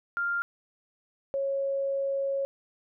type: tone pair in turn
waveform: sine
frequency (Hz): 1396.9 / 549.4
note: F6 / C#5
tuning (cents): 0 / -16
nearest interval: octave + major third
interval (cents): 1616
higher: first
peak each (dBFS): -26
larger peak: neither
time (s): 0.17-0.42 / 1.34-2.45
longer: second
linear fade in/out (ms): 0
effects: none